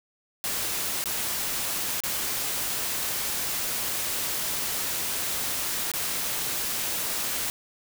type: noise with dropouts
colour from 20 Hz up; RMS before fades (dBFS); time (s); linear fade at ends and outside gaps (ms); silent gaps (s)
white; -29; 0.44-7.5; 0; 1.04-1.057 / 2.004-2.036 / 5.916-5.937
effects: none